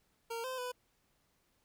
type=tone with pitch steps; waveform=25% pulse; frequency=461 / 516 / 497.4 Hz; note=A#4 / C5 / B4; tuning=-19 / -24 / +12 cents; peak=-34 dBFS; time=0.3-0.72 s; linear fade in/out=10 ms; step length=140 ms; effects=pink hiss -75 dBFS RMS until 1.64 s